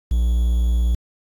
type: tone with quantisation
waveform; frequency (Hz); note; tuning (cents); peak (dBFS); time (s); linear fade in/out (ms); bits
triangle; 59; A#1; +22; -13; 0.11-0.95; 5; 7
effects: AAC 64 kbps